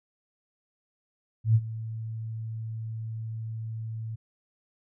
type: tone with ADSR envelope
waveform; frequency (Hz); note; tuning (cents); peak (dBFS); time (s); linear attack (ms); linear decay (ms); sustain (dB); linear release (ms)
sine; 111.7; A2; +27; -15; 1.44-4.16; 110; 49; -17; 13
effects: none